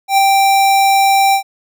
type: tone with ADSR envelope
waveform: square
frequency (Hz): 784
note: G5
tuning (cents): 0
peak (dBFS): -7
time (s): 0.08-1.43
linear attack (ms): 98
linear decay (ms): 6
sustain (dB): -2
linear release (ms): 93
effects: none